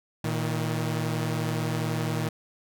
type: tone pair together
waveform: sawtooth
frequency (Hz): 115.6 / 158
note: A#2 / D#3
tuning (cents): -14 / +27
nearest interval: perfect fourth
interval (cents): 541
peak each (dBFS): -25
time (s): 0.24-2.29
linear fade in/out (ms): 5
effects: none